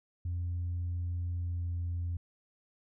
sine tone with pitch glide, 87.31 to 86.46 Hz, F2 to F2, 0 to -17 cents, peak -30 dBFS, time 0.25-2.17 s, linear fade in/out 5 ms, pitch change -17 cents, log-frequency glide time 1.31-1.72 s, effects tanh soft clip ceiling -29 dBFS

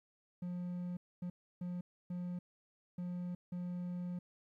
triangle tone bursts at uneven times, 177.7 Hz, F3, 30 cents sharp, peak -36 dBFS, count 6, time 0.42-0.97 / 1.22-1.3 / 1.61-1.81 / 2.1-2.39 / 2.98-3.35 / 3.52-4.19 s, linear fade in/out 5 ms, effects 13-bit

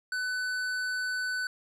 sine tone with hard clipping, 1500 Hz, F#6, 23 cents sharp, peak -31 dBFS, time 0.12-1.47 s, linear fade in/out 2 ms, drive 11 dB, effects none

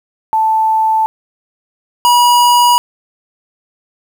sine / square tone pair in turn, 880 / 967.6 Hz, A5 / B5, 0 / -36 cents, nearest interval major second, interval 164 cents, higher second, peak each -9 / -7 dBFS, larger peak second, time 0.33-1.06 / 2.05-2.78 s, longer neither, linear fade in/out 0 ms, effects 7-bit

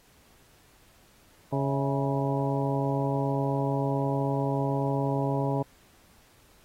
harmonic tone with a mistuned harmonic, 138.59 Hz, C#3, in tune, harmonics 1 / 2 / 3 / 4 / 5 / 6 / 7, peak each -28 / -31 / -33 / -34 / -35 / -36 / -36 dBFS, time 1.52-5.63 s, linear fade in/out 10 ms, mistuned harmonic 5, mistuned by -81 cents, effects pink hiss -60 dBFS RMS until 6.64 s + AAC 48 kbps

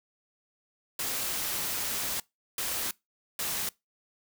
white noise bursts at uneven times, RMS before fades -32 dBFS, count 3, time 0.99-2.2 / 2.58-2.91 / 3.39-3.69 s, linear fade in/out 2 ms, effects noise-tail reverb RT60 0.2 s tail -23 dB re dry

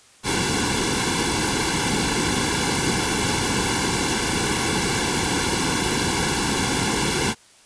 pink noise with comb filter, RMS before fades -22 dBFS, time 0.23-7.35 s, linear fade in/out 50 ms, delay 1.6 ms, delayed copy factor -0.95, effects white hiss -52 dBFS RMS until 7.65 s + resampled to 22050 Hz

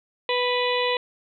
harmonic tone, 493.9 Hz, B4, in tune, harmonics 1 / 2 / 4 / 5 / 6 / 7 / 8, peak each -24 / -27 / -30 / -31 / -32 / -32 / -33 dBFS, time 0.29-0.97 s, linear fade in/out 2 ms, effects none

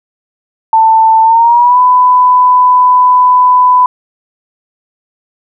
sine tone with pitch glide, 890 to 999 Hz, A5 to B5, +20 to +20 cents, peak -3 dBFS, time 0.73-3.86 s, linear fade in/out 2 ms, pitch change +200 cents, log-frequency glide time 1.23-1.79 s, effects none

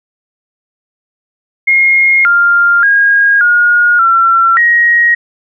sine tone with pitch steps, 2144 / 1398 / 1632 / 1434 / 1355 / 1888 Hz, C7 / F6 / G#6 / F6 / E6 / A#6, +42 / +1 / -31 / +45 / +47 / +22 cents, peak -5 dBFS, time 1.67-5.15 s, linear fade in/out 10 ms, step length 580 ms, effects none

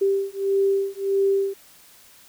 sine beating tone pair, 392 / 393.6 Hz, G4 / G4, 0 / +7 cents, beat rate 1.6 Hz, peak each -22 dBFS, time 0.01-1.54 s, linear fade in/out 10 ms, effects white hiss -51 dBFS RMS until 2.28 s

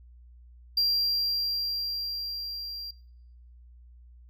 triangle tone with level ramp, 4748 Hz, D8, 18 cents sharp, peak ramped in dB -20 to -34 dBFS, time 0.77-2.91 s, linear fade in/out 5 ms, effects noise-tail reverb RT60 0.8 s tail -26 dB re dry + added 60 Hz sine -49 dBFS peak until 4.29 s

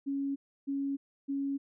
sine tone bursts, 277.2 Hz, C#4, in tune, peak -30 dBFS, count 3, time 0.06-1.58 s, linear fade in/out 20 ms, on 300 ms, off 310 ms, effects none

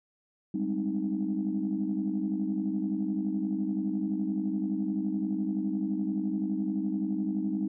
sine chord, Ab major seventh, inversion third, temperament equal, 196 / 207.7 / 261.6 / 311.1 Hz, G3 / Ab3 / C4 / Eb4, 0 / 0 / 0 / 0 cents, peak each -31 / -34 / -35 / -31 dBFS, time 0.54-7.68 s, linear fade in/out 5 ms, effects tanh soft clip ceiling -19 dBFS

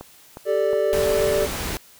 click train, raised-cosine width 1 ms, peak -21 dBFS, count 4, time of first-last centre 0.01-1.093 s, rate 2.77 Hz
triangle chord, G suspended second, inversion none, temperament equal, 392 / 440 / 587.3 Hz, G4 / A4 / D5, 0 / 0 / 0 cents, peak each -22 / -21 / -19 dBFS, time 0.45-1.48 s, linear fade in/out 50 ms
pink noise, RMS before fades -28 dBFS, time 0.93-1.77 s, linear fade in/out 0 ms
effects white hiss -50 dBFS RMS until 1.99 s

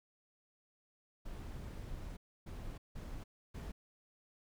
brown noise bursts at uneven times, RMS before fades -45 dBFS, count 4, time 1.25-2.17 / 2.46-2.78 / 2.95-3.24 / 3.54-3.72 s, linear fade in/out 10 ms, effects none

